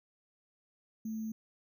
sine tone with sample-and-hold, 220 Hz, A3, in tune, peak -35 dBFS, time 1.05-1.32 s, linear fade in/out 5 ms, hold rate 6300 Hz, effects none

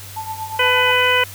sine tone with tremolo, 880 Hz, A5, in tune, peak -22 dBFS, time 0.16-0.92 s, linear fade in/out 10 ms, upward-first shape triangle, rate 8.4 Hz, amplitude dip 80%
harmonic tone, 499.6 Hz, B4, 20 cents sharp, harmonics 1 / 2 / 3 / 4 / 5 / 6, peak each -20 / -20 / -20 / -20 / -20 / -20 dBFS, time 0.59-1.24 s, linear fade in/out 5 ms
effects added 97 Hz sine -37 dBFS peak until 1.34 s + white hiss -37 dBFS RMS until 1.34 s

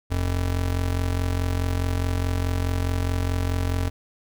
square tone pair together, 44.75 / 89.5 Hz, F1 / F2, +43 / +43 cents, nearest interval octave, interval 1200 cents, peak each -28 / -24 dBFS, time 0.1-3.9 s, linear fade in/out 20 ms, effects none

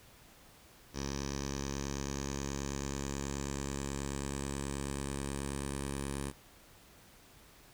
10% pulse tone with low-pass filter sweep, 69.3 Hz, C#2, in tune, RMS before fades -38 dBFS, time 0.93-6.33 s, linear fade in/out 50 ms, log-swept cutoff 5800 to 9500 Hz, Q 6.2, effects pink hiss -59 dBFS RMS until 7.73 s

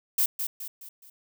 violet noise with echo, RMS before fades -23 dBFS, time 0.18-0.26 s, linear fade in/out 5 ms, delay 210 ms, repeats 4, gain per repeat -7 dB, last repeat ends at 1.1 s, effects none

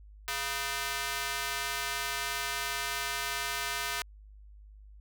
square tone with high-pass filter, 138.59 Hz, C#3, in tune, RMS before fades -34 dBFS, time 0.28-4.02 s, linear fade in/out 0 ms, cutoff 1400 Hz, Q 0.84, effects added 51 Hz sine -49 dBFS peak until 5 s

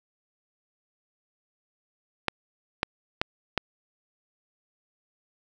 clicks, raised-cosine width 0.3 ms, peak -7 dBFS, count 4, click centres 2.283 / 2.831 / 3.215 / 3.577 s, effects none

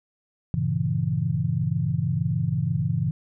sine chord, G diminished seventh, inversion none, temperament equal, 98 / 116.54 / 138.59 / 164.81 Hz, G2 / Bb2 / Db3 / Fb3, 0 / 0 / 0 / 0 cents, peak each -30 / -28 / -26 / -26 dBFS, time 0.54-3.11 s, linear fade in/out 0 ms, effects none

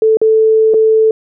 sine tone with dropouts, 440 Hz, A4, in tune, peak -6 dBFS, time 0.02-1.11 s, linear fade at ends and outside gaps 2 ms, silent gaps 0.171-0.215 / 0.738-0.742 s, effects none

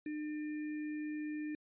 sine tone with sample-and-hold, 302.4 Hz, D#4, 49 cents flat, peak -37 dBFS, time 0.06-1.55 s, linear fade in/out 2 ms, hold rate 2100 Hz, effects resampled to 8000 Hz

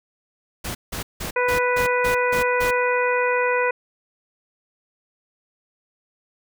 pink noise bursts, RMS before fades -29 dBFS, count 8, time 0.64-2.71 s, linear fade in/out 10 ms, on 110 ms, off 170 ms
harmonic tone, 493.9 Hz, B4, in tune, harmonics 1 / 2 / 3 / 4 / 5, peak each -21 / -24 / -26 / -27 / -28 dBFS, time 1.36-3.71 s, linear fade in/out 5 ms
effects none

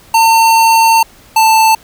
square tone pair in turn, 904 / 885.9 Hz, A5 / A5, +47 / +12 cents, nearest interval unison, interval 35 cents, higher first, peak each -6 dBFS, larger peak neither, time 0.14-1.03 / 1.36-1.75 s, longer first, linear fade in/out 5 ms, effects pink hiss -42 dBFS RMS until 1.83 s

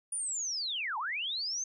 sine linear two-way sweep, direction down then up, 9700 to 822 to 6390 Hz, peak -32 dBFS, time 0.12-1.64 s, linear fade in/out 5 ms, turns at 0.98 s, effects none

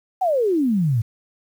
sine exponential sweep, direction down, 784 to 105.4 Hz, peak -16 dBFS, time 0.21-1.02 s, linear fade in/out 10 ms, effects 8-bit

